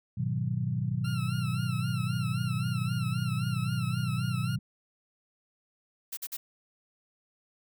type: chord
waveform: sine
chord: G# minor seventh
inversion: none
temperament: equal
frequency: 103.83 / 123.47 / 155.56 / 185 Hz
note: G#2 / B2 / D#3 / F#3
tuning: 0 / 0 / 0 / 0 cents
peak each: -36 / -30 / -34 / -35 dBFS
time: 0.17-4.59 s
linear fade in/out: 10 ms
type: tone with vibrato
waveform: 20% pulse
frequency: 1354 Hz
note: E6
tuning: 46 cents sharp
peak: -34 dBFS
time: 1.04-4.56 s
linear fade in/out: 10 ms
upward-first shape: sine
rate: 3.8 Hz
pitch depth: 83 cents each way
type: noise bursts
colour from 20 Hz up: blue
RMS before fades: -36 dBFS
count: 3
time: 6.12-6.37 s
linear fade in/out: 10 ms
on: 52 ms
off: 47 ms
effects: none